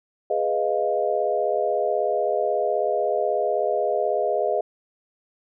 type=chord; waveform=sine; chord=F half-diminished seventh; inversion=first; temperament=equal; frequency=415.3 / 493.9 / 622.3 / 698.5 Hz; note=Ab4 / Cb5 / Eb5 / F5; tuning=0 / 0 / 0 / 0 cents; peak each=-26 / -27 / -24 / -26 dBFS; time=0.3-4.61 s; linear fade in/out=5 ms; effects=none